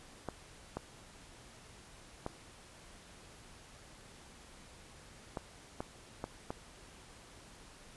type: clicks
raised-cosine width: 1 ms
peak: -23 dBFS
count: 7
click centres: 0.287 / 0.77 / 2.264 / 5.372 / 5.805 / 6.241 / 6.505 s
effects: pink hiss -56 dBFS RMS until 7.96 s + resampled to 24000 Hz